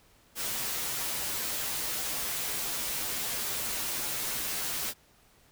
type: noise with comb filter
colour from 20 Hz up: white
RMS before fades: -33 dBFS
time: 0.35-4.94 s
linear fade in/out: 50 ms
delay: 11 ms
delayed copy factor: -0.65
effects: pink hiss -62 dBFS RMS until 5.51 s